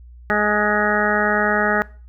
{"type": "harmonic tone", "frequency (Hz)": 209.3, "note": "G#3", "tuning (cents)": 14, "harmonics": [1, 2, 3, 4, 6, 7, 8, 9], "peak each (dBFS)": [-24, -24, -24, -24, -24, -24, -24, -24], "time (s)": [0.3, 1.82], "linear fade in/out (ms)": 0, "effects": ["noise-tail reverb RT60 0.4 s tail -22 dB re dry", "added 60 Hz sine -39 dBFS peak until 2.08 s"]}